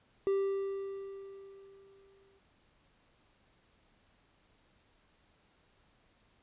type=tone with exponential decay; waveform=triangle; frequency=392 Hz; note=G4; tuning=in tune; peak=-24 dBFS; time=0.27-2.39 s; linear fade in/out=0 ms; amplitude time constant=460 ms; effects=pink hiss -69 dBFS RMS until 6.42 s + resampled to 8000 Hz